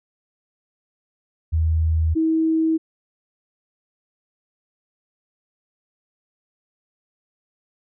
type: tone pair in turn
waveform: sine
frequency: 80.3 / 321.2 Hz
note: E2 / E4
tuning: -45 / -45 cents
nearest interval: 2 octaves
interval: 2400 cents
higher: second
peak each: -16 dBFS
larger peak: neither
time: 1.52-2.15 / 2.15-2.78 s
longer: neither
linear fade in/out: 20 ms
effects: none